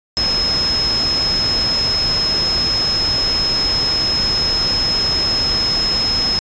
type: tone in noise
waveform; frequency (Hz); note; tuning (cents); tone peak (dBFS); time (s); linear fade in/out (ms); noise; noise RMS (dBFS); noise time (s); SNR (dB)
sine; 5160; E8; -38; -15; 0.17-6.39; 0; pink; -24; 0.17-6.39; +6
effects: resampled to 16000 Hz